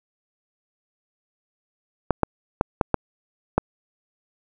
clicks, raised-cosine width 1 ms, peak -3 dBFS, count 6, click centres 2.107 / 2.233 / 2.611 / 2.812 / 2.943 / 3.58 s, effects none

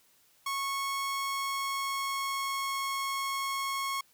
sawtooth tone with pitch glide, 1100 to 1093.7 Hz, C#6 to C#6, -14 to -24 cents, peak -27 dBFS, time 0.46-4.01 s, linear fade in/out 5 ms, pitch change -10 cents, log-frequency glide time 1.05-2.79 s, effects white hiss -65 dBFS RMS until 4.13 s

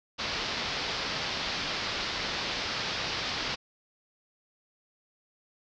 white low-pass noise, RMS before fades -33 dBFS, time 0.18-3.56 s, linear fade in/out 20 ms, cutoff 5200 Hz, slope 48 dB/octave, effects none

